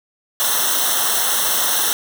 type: noise with comb filter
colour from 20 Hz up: white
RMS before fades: -18 dBFS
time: 0.4-1.93 s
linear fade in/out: 0 ms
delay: 0.42 ms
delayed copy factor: -0.9
effects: none